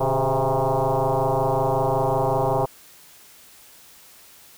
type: tone with frequency modulation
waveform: sine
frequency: 145.7 Hz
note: D3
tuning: 13 cents flat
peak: -18 dBFS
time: 0-2.66 s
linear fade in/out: 10 ms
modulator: 133 Hz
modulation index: 6.5
effects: white hiss -49 dBFS RMS until 4.57 s